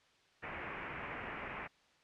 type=low-pass noise; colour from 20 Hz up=white; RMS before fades=-44 dBFS; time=0.42-1.68 s; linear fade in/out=20 ms; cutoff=2500 Hz; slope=48 dB/octave; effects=white hiss -68 dBFS RMS until 2.03 s + low-pass 4000 Hz 12 dB/octave